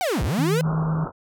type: linear two-way sweep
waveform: 45% pulse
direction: down then up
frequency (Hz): 784 to 46.25 to 519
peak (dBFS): -21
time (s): 0.01-0.61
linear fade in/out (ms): 0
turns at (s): 0.23
type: tone with tremolo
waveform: sine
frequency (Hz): 159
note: D#3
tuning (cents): +38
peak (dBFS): -19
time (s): 0.38-1.05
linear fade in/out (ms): 10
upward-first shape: triangle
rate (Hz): 8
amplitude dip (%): 30
type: low-pass noise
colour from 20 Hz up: white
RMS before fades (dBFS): -32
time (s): 0.62-1.12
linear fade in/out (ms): 50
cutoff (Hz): 1400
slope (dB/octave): 96
effects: none